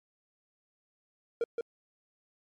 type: tone with echo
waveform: triangle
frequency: 466.2 Hz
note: A#4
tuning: in tune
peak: -24 dBFS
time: 1.41-1.44 s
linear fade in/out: 2 ms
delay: 170 ms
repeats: 1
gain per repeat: -4 dB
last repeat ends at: 1.61 s
effects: MP3 48 kbps